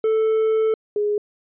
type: tone pair in turn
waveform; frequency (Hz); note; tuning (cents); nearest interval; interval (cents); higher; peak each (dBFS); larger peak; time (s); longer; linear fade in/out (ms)
triangle / sine; 440 / 415.8; A4 / G#4; 0 / +2; minor second; 98; first; -14 / -18; first; 0.04-0.74 / 0.96-1.18; first; 2
effects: resampled to 8000 Hz